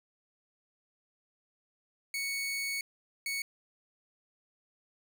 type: tone bursts at uneven times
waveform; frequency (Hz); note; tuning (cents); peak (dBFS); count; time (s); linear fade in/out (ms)
sawtooth; 2221; C#7; +3; -29; 2; 2.14-2.81 / 3.26-3.42; 2
effects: none

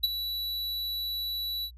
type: tone with ADSR envelope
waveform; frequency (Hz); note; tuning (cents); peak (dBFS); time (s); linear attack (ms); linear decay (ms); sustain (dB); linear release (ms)
square; 3938; B7; -6; -20; 0.03-1.71; 12; 23; -11; 71
effects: added 60 Hz sine -46 dBFS peak until 1.77 s + resampled to 32000 Hz

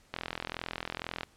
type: click train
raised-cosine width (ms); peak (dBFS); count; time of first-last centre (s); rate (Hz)
0.3; -18; 47; 0.14-1.233; 42.1
effects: pink hiss -63 dBFS RMS until 1.36 s + low-pass 10000 Hz 12 dB/octave

